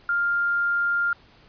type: tone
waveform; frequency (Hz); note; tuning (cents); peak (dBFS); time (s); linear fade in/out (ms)
sine; 1400; F6; +4; -20; 0.09-1.13; 2
effects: pink hiss -54 dBFS RMS until 1.48 s + resampled to 11025 Hz